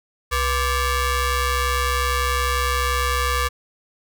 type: ring-modulated tone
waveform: sawtooth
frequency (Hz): 554.4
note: C#5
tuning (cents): 0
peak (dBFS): -12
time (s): 0.31-3.49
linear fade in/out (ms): 20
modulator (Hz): 620
effects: none